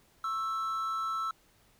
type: tone pair together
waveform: triangle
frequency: 1095.8 / 1321 Hz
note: C#6 / E6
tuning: -20 / +3 cents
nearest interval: minor third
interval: 323 cents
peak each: -39 / -29 dBFS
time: 0.24-1.31 s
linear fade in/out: 2 ms
effects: pink hiss -65 dBFS RMS until 1.79 s